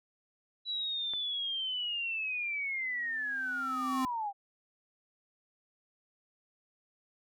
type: linear sweep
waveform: sine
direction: down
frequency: 3951 to 777 Hz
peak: -32 dBFS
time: 0.65-4.33 s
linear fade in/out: 50 ms
type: click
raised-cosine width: 0.5 ms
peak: -31 dBFS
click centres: 1.136 s
type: tone with exponential growth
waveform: square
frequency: 260 Hz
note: C4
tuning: 11 cents flat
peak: -30 dBFS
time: 2.8-4.05 s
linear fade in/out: 0 ms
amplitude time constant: 270 ms
effects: none